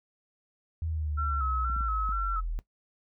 sine linear sweep, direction down, 82.41 to 38.16 Hz, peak -29 dBFS, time 0.82-2.59 s, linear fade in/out 0 ms
sine tone with vibrato, 1320 Hz, E6, 2 cents sharp, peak -29 dBFS, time 1.17-2.41 s, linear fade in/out 20 ms, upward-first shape square, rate 2.1 Hz, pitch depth 43 cents each way
clicks, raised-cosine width 5 ms, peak -32 dBFS, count 4, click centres 1.699 / 1.764 / 1.808 / 2.091 s
effects noise-tail reverb RT60 0.1 s tail -17 dB re dry

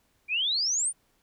sine exponential sweep, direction up, 2316 to 9510 Hz, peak -24 dBFS, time 0.28-0.93 s, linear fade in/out 50 ms, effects pink hiss -69 dBFS RMS until 1.22 s

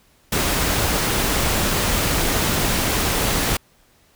pink noise, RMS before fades -20 dBFS, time 0.32-3.57 s, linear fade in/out 5 ms, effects pink hiss -57 dBFS RMS until 4.15 s

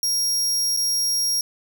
sawtooth tone with dropouts, 5600 Hz, F8, 4 cents sharp, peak -17 dBFS, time 0.03-1.41 s, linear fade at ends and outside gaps 1 ms, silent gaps 0.765-0.772 s, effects none

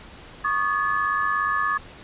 sine tone cluster, 1118 / 1215 / 1714 Hz, C#6 / D#6 / A6, +14 / -42 / -46 cents, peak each -25 dBFS, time 0.44-1.78 s, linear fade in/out 10 ms, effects pink hiss -44 dBFS RMS until 2.03 s + resampled to 8000 Hz

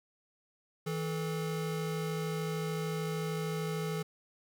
square tone pair together, 161.5 / 431.2 Hz, E3 / A4, -35 / -35 cents, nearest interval octave + perfect fourth, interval 1700 cents, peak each -35 / -38 dBFS, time 0.86-4.03 s, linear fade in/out 10 ms, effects 12-bit

